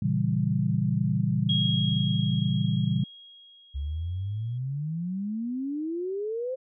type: chord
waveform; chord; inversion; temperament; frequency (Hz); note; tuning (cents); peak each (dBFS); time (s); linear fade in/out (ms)
sine; A# diminished seventh; none; equal; 116.54 / 138.59 / 164.81 / 196; A#2 / C#3 / E3 / G3; 0 / 0 / 0 / 0; -28; 0.02-3.04; 5
type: tone with exponential decay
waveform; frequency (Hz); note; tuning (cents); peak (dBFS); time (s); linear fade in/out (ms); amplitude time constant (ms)
sine; 3283; G#7; -21; -24; 1.49-4.58; 5; 670
type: exponential sweep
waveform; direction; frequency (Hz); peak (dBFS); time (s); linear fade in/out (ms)
sine; up; 67.7 to 529; -28; 3.74-6.56; 20
effects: none